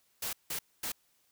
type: noise bursts at uneven times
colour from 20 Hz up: white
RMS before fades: -36 dBFS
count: 3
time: 0.22-0.33 / 0.5-0.59 / 0.83-0.92 s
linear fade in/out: 5 ms
effects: white hiss -71 dBFS RMS until 1.31 s